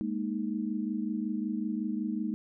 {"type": "chord", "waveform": "sine", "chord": "Ab suspended second", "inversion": "none", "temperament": "equal", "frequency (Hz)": [207.7, 233.1, 311.1], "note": ["Ab3", "Bb3", "Eb4"], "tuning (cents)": [0, 0, 0], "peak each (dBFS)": [-33, -34, -35], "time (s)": [0.01, 2.34], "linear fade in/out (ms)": 0, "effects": []}